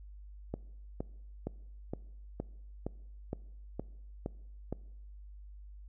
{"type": "click train", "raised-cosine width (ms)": 2, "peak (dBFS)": -22, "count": 10, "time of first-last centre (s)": [0.54, 4.726], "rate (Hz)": 2.15, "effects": ["noise-tail reverb RT60 0.9 s tail -22 dB re dry", "added 50 Hz sine -47 dBFS peak until 5.88 s"]}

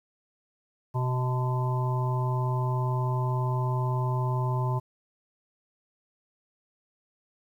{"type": "harmonic tone with a mistuned harmonic", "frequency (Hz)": 126.2, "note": "B2", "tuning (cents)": 38, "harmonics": [1, 3, 5, 7, 8], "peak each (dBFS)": [-25, -37, -39, -35, -36], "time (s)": [0.94, 4.8], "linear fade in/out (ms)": 20, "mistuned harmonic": 8, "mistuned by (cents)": 20, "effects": ["10-bit"]}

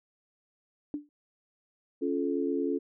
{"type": "tone with exponential decay", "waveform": "sine", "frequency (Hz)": 293.7, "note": "D4", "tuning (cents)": 0, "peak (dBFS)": -27, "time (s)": [0.94, 1.09], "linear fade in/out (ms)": 1, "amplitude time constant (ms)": 31}
{"type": "chord", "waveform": "sine", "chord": "Db augmented", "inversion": "none", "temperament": "just", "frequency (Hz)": [277.2, 346.5, 433.1], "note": ["Db4", "F4", "A4"], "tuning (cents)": [0, -14, -27], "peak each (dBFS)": [-30, -32, -32], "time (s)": [2.01, 2.79], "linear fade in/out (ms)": 20}
{"effects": []}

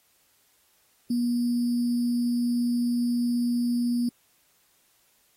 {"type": "tone with sample-and-hold", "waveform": "sine", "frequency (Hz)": 240.5, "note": "B3", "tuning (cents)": -46, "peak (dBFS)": -22, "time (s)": [1.1, 4.09], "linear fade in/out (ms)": 5, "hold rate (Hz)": 4900, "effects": ["white hiss -65 dBFS RMS until 5.36 s", "AAC 48 kbps"]}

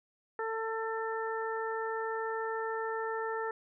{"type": "harmonic tone", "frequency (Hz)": 446.6, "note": "A4", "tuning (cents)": 26, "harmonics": [1, 2, 3, 4], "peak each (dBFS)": [-35, -38, -40, -41], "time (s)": [0.39, 3.51], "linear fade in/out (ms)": 2, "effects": []}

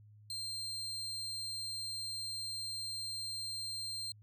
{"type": "tone", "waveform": "35% pulse", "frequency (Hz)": 4165, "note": "C8", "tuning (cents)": -9, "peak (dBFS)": -37, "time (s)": [0.3, 4.12], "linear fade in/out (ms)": 2, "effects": ["added 105 Hz sine -56 dBFS peak until 4.22 s"]}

